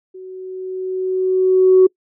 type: tone with level ramp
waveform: sine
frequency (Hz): 373.4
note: F#4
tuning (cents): +16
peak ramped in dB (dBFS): -32 to -4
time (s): 0.14-1.87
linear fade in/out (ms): 10
effects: noise-tail reverb RT60 0.1 s tail -26 dB re dry + tanh soft clip ceiling -2 dBFS